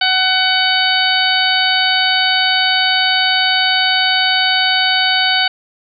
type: harmonic tone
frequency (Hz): 750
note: F#5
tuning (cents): +23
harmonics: 1 / 2 / 3 / 4 / 5 / 6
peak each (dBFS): -19 / -17 / -20 / -17 / -20 / -20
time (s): 0.01-5.48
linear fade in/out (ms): 5
effects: none